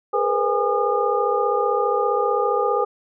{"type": "tone cluster", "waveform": "sine", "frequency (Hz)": [414, 470.8, 506, 819, 1217], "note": ["G#4", "A#4", "B4", "G#5", "D#6"], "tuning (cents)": [-5, 17, 42, -24, -39], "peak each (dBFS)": -24, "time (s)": [0.13, 2.85], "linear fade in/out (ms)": 10, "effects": []}